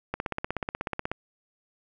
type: click train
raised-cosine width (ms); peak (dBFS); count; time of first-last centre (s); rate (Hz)
0.5; -14; 17; 0.14-1.116; 16.4
effects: none